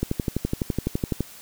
click train, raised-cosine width 3 ms, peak -10 dBFS, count 15, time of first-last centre 0.03-1.206 s, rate 11.9 Hz, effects white hiss -45 dBFS RMS until 1.41 s

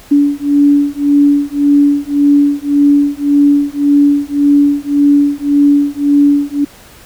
sine beating tone pair, 286 / 287.8 Hz, D4 / D4, -46 / -35 cents, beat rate 1.8 Hz, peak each -10 dBFS, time 0.11-6.65 s, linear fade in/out 10 ms, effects pink hiss -39 dBFS RMS until 7.05 s

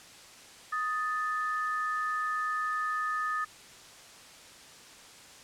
sine tone pair together, 1248.1 / 1760 Hz, D#6 / A6, +5 / 0 cents, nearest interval tritone, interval 595 cents, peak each -30 / -34 dBFS, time 0.72-3.45 s, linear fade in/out 10 ms, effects white hiss -51 dBFS RMS until 5.43 s + low-pass 8000 Hz 12 dB/octave

